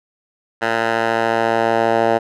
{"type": "tone with band-pass filter sweep", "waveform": "10% pulse", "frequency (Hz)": 114.2, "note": "A#2", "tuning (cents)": -35, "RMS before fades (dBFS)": -17, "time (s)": [0.61, 2.19], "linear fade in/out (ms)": 20, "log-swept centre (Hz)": [1300, 750], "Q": 1.4, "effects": []}